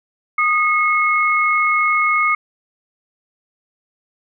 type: tone pair together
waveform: sine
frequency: 1234 / 2177 Hz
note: D#6 / C#7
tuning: -15 / -32 cents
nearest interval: minor seventh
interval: 983 cents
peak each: -16 dBFS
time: 0.38-2.35 s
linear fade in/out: 5 ms
effects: none